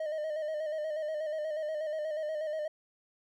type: tone with vibrato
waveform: triangle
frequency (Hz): 617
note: D#5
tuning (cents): -15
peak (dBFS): -30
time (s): 0-2.68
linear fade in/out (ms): 5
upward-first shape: square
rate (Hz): 8.3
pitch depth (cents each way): 43
effects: none